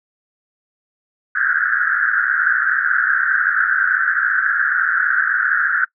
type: band-pass noise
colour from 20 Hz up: pink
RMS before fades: -17 dBFS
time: 1.35-5.85 s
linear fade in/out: 5 ms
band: 1400 to 1700 Hz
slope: 96 dB/octave
effects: noise-tail reverb RT60 0.1 s tail -23 dB re dry